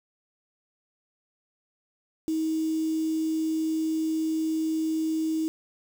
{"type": "tone with quantisation", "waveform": "sine", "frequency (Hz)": 317.9, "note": "D#4", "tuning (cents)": 37, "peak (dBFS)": -24, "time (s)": [2.28, 5.48], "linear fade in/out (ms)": 0, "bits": 7, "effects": []}